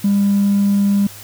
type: tone with hard clipping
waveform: sine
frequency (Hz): 200.6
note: G3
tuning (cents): +40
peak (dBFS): -12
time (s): 0.04-1.07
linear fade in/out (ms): 5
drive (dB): 1
effects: added 101 Hz sine -42 dBFS peak until 1.23 s + white hiss -37 dBFS RMS until 1.23 s